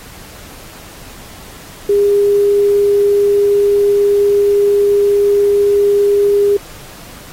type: tone with quantisation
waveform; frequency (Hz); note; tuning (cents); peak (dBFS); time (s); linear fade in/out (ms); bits
sine; 405.9; G#4; -40; -8; 1.89-6.57; 5; 6
effects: pink hiss -36 dBFS RMS until 7.32 s + AAC 48 kbps